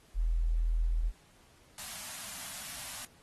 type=tone; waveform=sine; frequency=41 Hz; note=E1; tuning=9 cents flat; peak=-26 dBFS; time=0.14-1.12 s; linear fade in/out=50 ms
type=band-stop noise; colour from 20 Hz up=white; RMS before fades=-42 dBFS; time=1.78-3.05 s; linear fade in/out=2 ms; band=270 to 580 Hz; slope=96 dB/octave
effects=pink hiss -63 dBFS RMS until 3.22 s + AAC 32 kbps